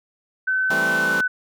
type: tone with pitch glide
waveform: sine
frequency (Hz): 1523 to 1502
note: F#6 to F#6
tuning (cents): +50 to +26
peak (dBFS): -18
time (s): 0.47-1.28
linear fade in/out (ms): 10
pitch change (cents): -24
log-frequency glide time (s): 0.91-1.14
type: chord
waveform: 10% pulse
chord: A minor seventh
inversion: second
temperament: equal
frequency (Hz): 164.81 / 196 / 220 / 261.6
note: E3 / G3 / A3 / C4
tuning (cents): 0 / 0 / 0 / 0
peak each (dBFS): -22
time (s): 0.7-1.21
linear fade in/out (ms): 5
effects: none